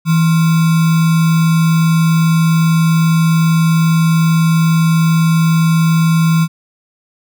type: tone with sample-and-hold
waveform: sine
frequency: 163.7 Hz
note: E3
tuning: 12 cents flat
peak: -8 dBFS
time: 0.05-6.48 s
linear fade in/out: 50 ms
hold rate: 1225 Hz
effects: none